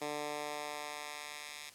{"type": "tone with high-pass filter sweep", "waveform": "10% pulse", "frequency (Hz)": 148.2, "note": "D3", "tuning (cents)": 16, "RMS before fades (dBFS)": -42, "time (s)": [0.01, 1.7], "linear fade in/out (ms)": 10, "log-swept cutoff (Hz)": [320, 2400], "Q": 0.76, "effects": ["white hiss -57 dBFS RMS until 1.74 s", "low-pass 11000 Hz 12 dB/octave"]}